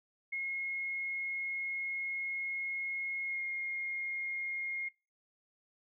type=tone with pitch glide; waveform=sine; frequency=2160 to 2139 Hz; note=C#7 to C7; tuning=-45 to +38 cents; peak=-34 dBFS; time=0.32-4.89 s; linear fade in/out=10 ms; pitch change=-17 cents; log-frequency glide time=3.25-3.42 s; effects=noise-tail reverb RT60 0.3 s tail -23 dB re dry